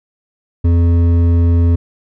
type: tone with hard clipping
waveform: sine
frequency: 85.2 Hz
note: F2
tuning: 42 cents flat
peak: -10 dBFS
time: 0.64-1.76 s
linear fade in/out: 10 ms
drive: 9 dB
effects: none